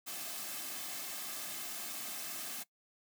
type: noise with comb filter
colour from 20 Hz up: white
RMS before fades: -42 dBFS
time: 0.06-2.64 s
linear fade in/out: 20 ms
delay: 2.1 ms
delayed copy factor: -0.55
effects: noise-tail reverb RT60 0.1 s tail -20 dB re dry + high-pass 200 Hz 12 dB/octave